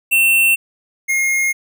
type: tone pair in turn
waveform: square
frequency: 2700 / 2143 Hz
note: E7 / C7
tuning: +41 / +41 cents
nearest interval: major third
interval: 400 cents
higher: first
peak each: -11 / -15 dBFS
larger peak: first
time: 0.11-0.56 / 1.08-1.53 s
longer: neither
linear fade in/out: 20 ms
effects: none